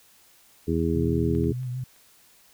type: harmonic tone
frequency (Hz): 82.41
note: E2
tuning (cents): 0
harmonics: 1 / 2 / 3 / 4 / 5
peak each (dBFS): -28 / -28 / -28 / -28 / -28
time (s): 0.67-1.53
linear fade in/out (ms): 20
type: tone with vibrato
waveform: sine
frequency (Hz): 126.2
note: B2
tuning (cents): +38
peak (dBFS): -28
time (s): 0.95-1.84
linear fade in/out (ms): 5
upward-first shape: triangle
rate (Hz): 6.3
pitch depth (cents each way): 57
type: clicks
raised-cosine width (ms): 0.3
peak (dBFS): -33 / -37 / -39 / -42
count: 4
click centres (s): 1.351 / 1.441 / 1.632 / 1.963
effects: white hiss -57 dBFS RMS until 2.53 s